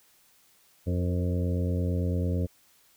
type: harmonic tone with a mistuned harmonic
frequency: 88.9 Hz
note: F2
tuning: 31 cents sharp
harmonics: 1 / 2 / 3 / 4 / 5 / 6 / 7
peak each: -26 / -32 / -35 / -41 / -38 / -39 / -46 dBFS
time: 0.86-2.47 s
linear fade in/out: 20 ms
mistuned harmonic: 5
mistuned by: +39 cents
effects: white hiss -62 dBFS RMS until 2.96 s